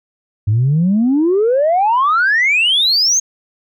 sine exponential sweep, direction up, 100 to 6590 Hz, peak -9 dBFS, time 0.47-3.2 s, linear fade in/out 10 ms, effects tanh soft clip ceiling -7 dBFS

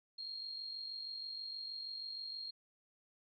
sine tone with amplitude modulation, 4237 Hz, C8, 21 cents sharp, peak -40 dBFS, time 0.18-2.51 s, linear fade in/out 10 ms, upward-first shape sine, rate 46.3 Hz, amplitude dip 45%, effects none

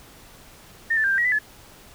sine tone with pitch steps, 1821 / 1757 / 1591 / 1579 / 1907 / 1993 / 1716 Hz, A#6 / A6 / G6 / G6 / A#6 / B6 / A6, -41 / -3 / +25 / +12 / +39 / +15 / -44 cents, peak -18 dBFS, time 0.9-1.39 s, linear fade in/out 10 ms, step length 70 ms, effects pink hiss -48 dBFS RMS until 1.94 s

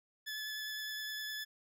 20% pulse tone with vibrato, 1724 Hz, A6, 36 cents flat, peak -34 dBFS, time 0.26-1.45 s, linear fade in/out 20 ms, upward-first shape triangle, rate 9.8 Hz, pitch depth 14 cents each way, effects none

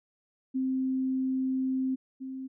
sine tone pair in turn, 261.6 / 263.3 Hz, C4 / C4, 0 / +11 cents, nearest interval unison, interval 11 cents, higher second, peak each -26 / -35 dBFS, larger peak first, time 0.54-1.96 / 2.2-2.48 s, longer first, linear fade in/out 20 ms, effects none

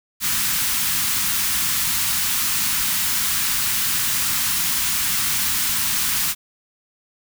white band-stop noise, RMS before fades -21 dBFS, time 0.2-6.35 s, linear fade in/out 50 ms, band 260 to 1000 Hz, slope 24 dB/octave, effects none

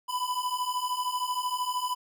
square beating tone pair, 990 / 1003 Hz, B5 / B5, +4 / +26 cents, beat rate 13 Hz, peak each -33 / -31 dBFS, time 0.08-1.95 s, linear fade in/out 20 ms, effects none

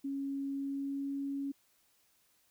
sine tone with pitch glide, 276 to 277.9 Hz, C#4 to C#4, -7 to +4 cents, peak -34 dBFS, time 0.04-1.52 s, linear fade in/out 10 ms, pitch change +11 cents, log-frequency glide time 0.53-1.11 s, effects white hiss -71 dBFS RMS until 2.5 s

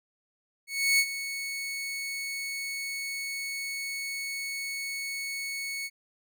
sawtooth tone with ADSR envelope, 2212 Hz, C#7, 4 cents flat, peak -16 dBFS, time 0.67-5.9 s, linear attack 320 ms, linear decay 59 ms, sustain -13 dB, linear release 44 ms, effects none

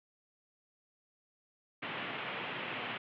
white band-pass noise, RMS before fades -40 dBFS, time 1.82-2.98 s, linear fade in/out 10 ms, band 110 to 3100 Hz, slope 48 dB/octave, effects none

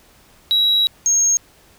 sine tone pair in turn, 3876 / 6506 Hz, B7 / G#8, -33 / -37 cents, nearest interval major sixth, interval 896 cents, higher second, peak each -11 dBFS, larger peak neither, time 0.51-0.87 / 1.06-1.37 s, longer first, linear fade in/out 0 ms, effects tanh soft clip ceiling -10 dBFS + pink hiss -51 dBFS RMS until 1.78 s

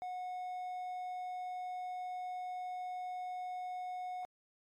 triangle tone, 730 Hz, F#5, 24 cents flat, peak -37 dBFS, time 0.02-4.25 s, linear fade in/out 0 ms, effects AAC 64 kbps

